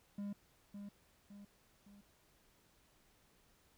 triangle tone with echo, 202.4 Hz, G#3, 44 cents flat, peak -38 dBFS, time 0.18-0.33 s, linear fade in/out 5 ms, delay 560 ms, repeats 3, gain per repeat -6 dB, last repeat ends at 2.01 s, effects pink hiss -71 dBFS RMS until 3.77 s

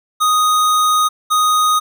square tone pair in turn, 1244.5 / 1244.5 Hz, D#6 / D#6, 0 / 0 cents, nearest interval unison, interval 0 cents, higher neither, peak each -12 dBFS, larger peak neither, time 0.2-1.09 / 1.3-1.8 s, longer first, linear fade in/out 20 ms, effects none

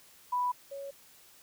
sine tone pair in turn, 987.8 / 555.6 Hz, B5 / C#5, 0 / +4 cents, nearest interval minor seventh, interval 996 cents, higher first, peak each -27 / -38 dBFS, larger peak first, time 0.32-0.52 / 0.71-0.91 s, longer neither, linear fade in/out 10 ms, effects white hiss -58 dBFS RMS until 1.42 s

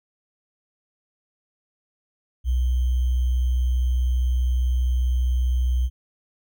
sine tone with sample-and-hold, 62.4 Hz, B1, 19 cents sharp, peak -18 dBFS, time 2.44-5.9 s, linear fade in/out 50 ms, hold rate 3150 Hz, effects none

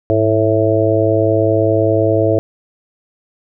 harmonic tone with a mistuned harmonic, 110 Hz, A2, in tune, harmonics 1 / 3 / 4 / 5 / 6, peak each -17 / -17 / -17 / -17 / -17 dBFS, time 0.1-2.39 s, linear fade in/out 0 ms, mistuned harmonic 1, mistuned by -85 cents, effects none

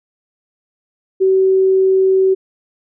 sine tone, 380.5 Hz, F#4, 48 cents sharp, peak -9 dBFS, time 1.2-2.35 s, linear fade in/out 20 ms, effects none

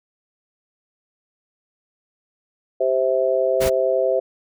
sine chord, C major, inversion second, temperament just, 392.4 / 523.3 / 654.1 Hz, G4 / C5 / E5, +2 / 0 / -14 cents, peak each -23 / -19 / -21 dBFS, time 2.8-4.2 s, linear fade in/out 10 ms
pink noise, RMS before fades -25 dBFS, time 3.6-3.7 s, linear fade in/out 20 ms
effects none

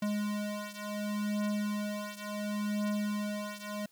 square beating tone pair, 207.7 / 208.4 Hz, G#3 / G#3, 0 / +6 cents, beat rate 0.7 Hz, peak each -35 / -37 dBFS, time 0.02-3.86 s, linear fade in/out 5 ms, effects white hiss -67 dBFS RMS until 3.91 s

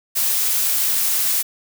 blue noise, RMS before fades -19 dBFS, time 0.15-1.43 s, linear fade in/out 20 ms, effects none

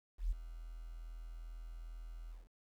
sine tone with ADSR envelope, 41.2 Hz, E1, in tune, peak -29 dBFS, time 0.18-2.49 s, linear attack 130 ms, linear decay 20 ms, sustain -16 dB, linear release 180 ms, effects tanh soft clip ceiling -26 dBFS + 11-bit

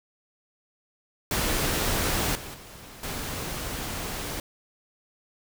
pink noise with level steps, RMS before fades -26 / -39 / -45 / -33 dBFS, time 1.31-4.4 s, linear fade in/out 2 ms, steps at 2.35 / 2.54 / 3.03 s, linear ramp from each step 5 ms, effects none

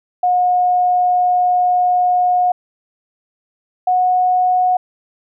sine tone pair in turn, 722 / 731.2 Hz, F#5 / F#5, -43 / -21 cents, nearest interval unison, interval 22 cents, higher second, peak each -11 / -11 dBFS, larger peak neither, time 0.23-2.52 / 3.87-4.77 s, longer first, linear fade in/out 5 ms, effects none

